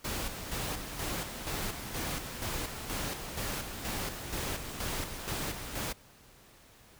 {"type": "noise with tremolo", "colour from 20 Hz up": "pink", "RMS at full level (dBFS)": -35, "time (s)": [0.04, 5.93], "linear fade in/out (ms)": 10, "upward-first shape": "square", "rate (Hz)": 2.1, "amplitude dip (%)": 50, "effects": ["pink hiss -58 dBFS RMS until 6.99 s"]}